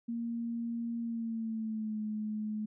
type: tone with pitch glide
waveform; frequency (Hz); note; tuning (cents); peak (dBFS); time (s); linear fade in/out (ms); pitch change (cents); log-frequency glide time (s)
sine; 233.1 to 213.8; A#3 to A3; 0 to -49; -33; 0.08-2.66; 10; -149; 1-2
effects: none